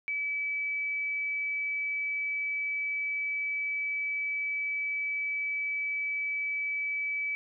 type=tone; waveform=sine; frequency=2296 Hz; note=D7; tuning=40 cents flat; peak=-29 dBFS; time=0.08-7.35 s; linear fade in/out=0 ms; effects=none